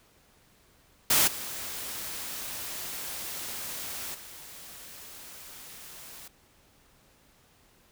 white noise with level steps, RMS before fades -22 / -37 / -46 dBFS, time 1.1-6.28 s, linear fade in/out 5 ms, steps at 1.27 / 4.14 s, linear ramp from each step 10 ms, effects pink hiss -62 dBFS RMS until 7.91 s

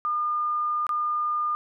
sine tone with dropouts, 1211 Hz, D#6, 47 cents flat, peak -23 dBFS, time 0.05-1.55 s, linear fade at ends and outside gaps 0 ms, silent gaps 0.867-0.892 s, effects none

